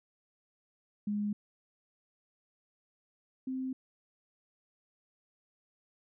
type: tone pair in turn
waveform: sine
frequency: 207.1 / 260.5 Hz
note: G#3 / C4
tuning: -5 / -7 cents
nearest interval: major third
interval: 398 cents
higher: second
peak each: -30 / -33 dBFS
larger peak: first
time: 1.07-1.33 / 3.47-3.73 s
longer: neither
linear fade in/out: 5 ms
effects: none